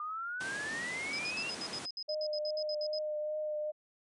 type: exponential sweep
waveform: sine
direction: up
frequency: 1200 to 2794 Hz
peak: -36 dBFS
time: 0-1.5 s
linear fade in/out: 2 ms
type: low-pass noise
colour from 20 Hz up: pink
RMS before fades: -42 dBFS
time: 0.4-1.86 s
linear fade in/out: 10 ms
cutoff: 10000 Hz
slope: 96 dB/octave
type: tone bursts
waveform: sine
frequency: 5050 Hz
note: D#8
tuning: 25 cents sharp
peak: -37 dBFS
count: 16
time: 1.13-2.987 s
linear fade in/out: 2 ms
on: 57 ms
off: 63 ms
type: tone with vibrato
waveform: sine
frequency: 608 Hz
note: D#5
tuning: 40 cents flat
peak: -33 dBFS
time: 2.08-3.72 s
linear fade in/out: 20 ms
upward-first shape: triangle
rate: 2.5 Hz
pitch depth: 19 cents each way
effects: high-pass 200 Hz 12 dB/octave